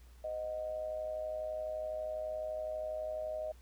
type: tone with amplitude modulation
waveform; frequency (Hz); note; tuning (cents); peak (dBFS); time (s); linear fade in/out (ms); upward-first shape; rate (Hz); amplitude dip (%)
sine; 622.3; D#5; 0; -33; 0.24-3.52; 5; sine; 112; 60
effects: added 60 Hz sine -54 dBFS peak until 3.61 s + pink hiss -66 dBFS RMS until 3.61 s